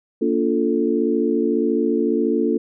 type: chord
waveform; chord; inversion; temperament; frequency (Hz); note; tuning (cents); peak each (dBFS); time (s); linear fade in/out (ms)
sine; Bb major seventh; none; equal with one note detuned; 233.1 / 287.5 / 349.2 / 440; Bb3 / D4 / F4 / A4; 0 / -37 / 0 / 0; -22; 0.21-2.58; 10
effects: none